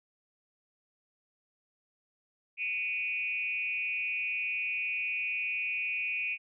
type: tone with frequency modulation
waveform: sine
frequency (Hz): 2464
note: D#7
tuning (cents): -17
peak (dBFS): -30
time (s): 2.57-6.38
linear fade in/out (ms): 50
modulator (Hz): 201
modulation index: 0.84
effects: none

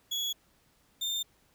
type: tone pair in turn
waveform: 35% pulse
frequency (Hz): 3366 / 3611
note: G#7 / A7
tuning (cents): +23 / +44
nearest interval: minor second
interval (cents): 121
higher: second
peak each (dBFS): -28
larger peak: neither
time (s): 0.11-0.33 / 1.01-1.23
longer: neither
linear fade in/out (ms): 10
effects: pink hiss -67 dBFS RMS until 1.54 s

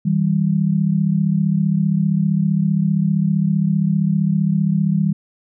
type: tone pair together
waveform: sine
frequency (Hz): 160 / 195.27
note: D#3 / G3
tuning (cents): +49 / -6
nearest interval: minor third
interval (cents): 345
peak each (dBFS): -17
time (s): 0.05-5.13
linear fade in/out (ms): 10
effects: none

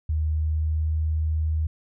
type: tone with pitch glide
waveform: sine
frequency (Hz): 77.6 to 78.41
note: D#2 to D#2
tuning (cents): -4 to +14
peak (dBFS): -21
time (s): 0.09-1.67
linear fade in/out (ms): 5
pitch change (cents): +18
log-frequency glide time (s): 0.31-0.95
effects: none

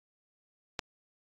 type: click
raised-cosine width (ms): 0.2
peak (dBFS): -14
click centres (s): 0.792
effects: AAC 64 kbps

